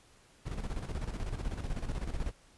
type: noise with tremolo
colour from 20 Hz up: brown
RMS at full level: -34 dBFS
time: 0.45-2.32 s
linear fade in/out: 20 ms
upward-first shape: square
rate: 16 Hz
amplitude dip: 60%
effects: pink hiss -62 dBFS RMS until 2.57 s + resampled to 24000 Hz

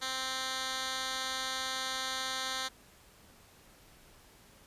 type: tone with band-pass filter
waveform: 10% pulse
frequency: 261.6 Hz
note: C4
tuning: in tune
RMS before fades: -36 dBFS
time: 0.01-2.69 s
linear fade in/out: 20 ms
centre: 4000 Hz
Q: 1
effects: pink hiss -59 dBFS RMS until 4.66 s + resampled to 32000 Hz

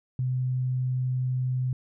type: tone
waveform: sine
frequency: 127.7 Hz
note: C3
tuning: 42 cents flat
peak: -24 dBFS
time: 0.19-1.73 s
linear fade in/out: 2 ms
effects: none

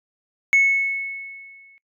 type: tone with exponential decay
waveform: sine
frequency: 2200 Hz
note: C#7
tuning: 14 cents flat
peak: -9 dBFS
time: 0.53-1.78 s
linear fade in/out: 0 ms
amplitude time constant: 270 ms
effects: noise-tail reverb RT60 0.1 s tail -23 dB re dry + tanh soft clip ceiling -10 dBFS

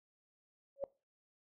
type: tone with exponential growth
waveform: sine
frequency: 554.4 Hz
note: C#5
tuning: in tune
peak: -30 dBFS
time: 0.76-0.84 s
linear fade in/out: 1 ms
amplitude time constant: 16 ms
effects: noise-tail reverb RT60 0.3 s tail -21 dB re dry

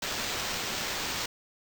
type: noise with sample-and-hold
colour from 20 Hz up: blue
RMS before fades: -33 dBFS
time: 0.02-1.26 s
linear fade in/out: 5 ms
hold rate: 11025 Hz
effects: none

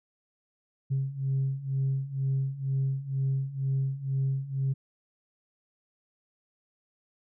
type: beating tone pair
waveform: sine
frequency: 133.8 / 135.9 Hz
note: C3 / C#3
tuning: +39 / -34 cents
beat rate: 2.1 Hz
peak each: -30 / -27 dBFS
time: 0.9-4.74 s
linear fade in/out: 20 ms
effects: tanh soft clip ceiling -21 dBFS

